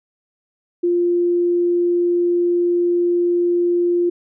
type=tone; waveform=sine; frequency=349.2 Hz; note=F4; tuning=in tune; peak=-14 dBFS; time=0.83-4.1 s; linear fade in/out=10 ms; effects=none